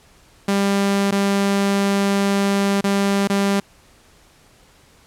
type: tone with dropouts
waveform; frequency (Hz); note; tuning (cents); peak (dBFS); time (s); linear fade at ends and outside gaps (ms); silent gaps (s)
sawtooth; 198.7; G3; +24; -12; 0.48-3.6; 5; 1.111-1.121 / 2.81-2.84 / 3.275-3.298
effects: pink hiss -52 dBFS RMS until 5.06 s + low-pass 11000 Hz 12 dB/octave